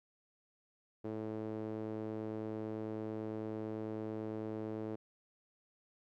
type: tone with band-pass filter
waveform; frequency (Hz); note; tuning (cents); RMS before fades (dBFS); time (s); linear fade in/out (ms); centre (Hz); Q
sawtooth; 109; A2; -16; -41; 1.04-4.96; 10; 390; 1.9
effects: none